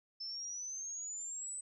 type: exponential sweep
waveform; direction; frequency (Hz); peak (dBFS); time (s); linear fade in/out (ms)
sine; up; 5260 to 8110; -40; 0.2-1.61; 10
effects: none